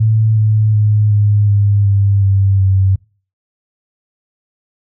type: tone with pitch steps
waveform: sine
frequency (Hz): 110 / 107.86 / 105.76 / 103.71 / 101.69 / 99.71 / 97.77 / 95.87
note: A2 / A2 / G#2 / G#2 / G#2 / G2 / G2 / G2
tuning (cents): 0 / -34 / +32 / -2 / -36 / +30 / -4 / -38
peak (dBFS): -8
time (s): 0-2.96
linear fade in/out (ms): 10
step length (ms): 370
effects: noise-tail reverb RT60 0.4 s tail -25 dB re dry